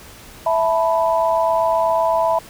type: chord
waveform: sine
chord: E suspended fourth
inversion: none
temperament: equal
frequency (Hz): 659.3 / 880 / 987.8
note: E5 / A5 / B5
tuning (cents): 0 / 0 / 0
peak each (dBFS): -17 / -22 / -19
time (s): 0.46-2.39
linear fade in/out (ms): 5
effects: pink hiss -41 dBFS RMS until 2.49 s